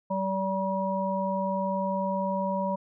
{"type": "harmonic tone", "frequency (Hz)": 192.1, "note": "G3", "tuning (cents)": -35, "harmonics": [1, 3, 5], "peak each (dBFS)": [-30, -30, -30], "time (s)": [0.1, 2.76], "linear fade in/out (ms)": 10, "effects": []}